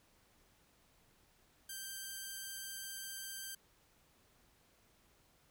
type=tone with vibrato; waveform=5% pulse; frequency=1570 Hz; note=G6; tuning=2 cents sharp; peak=-33 dBFS; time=1.69-3.55 s; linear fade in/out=5 ms; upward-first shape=sine; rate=15 Hz; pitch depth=11 cents each way; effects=pink hiss -70 dBFS RMS until 5.5 s